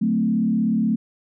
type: tone with frequency modulation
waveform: sine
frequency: 220 Hz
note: A3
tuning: in tune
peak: -17 dBFS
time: 0.01-0.96 s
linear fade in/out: 10 ms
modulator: 36.4 Hz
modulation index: 0.96
effects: none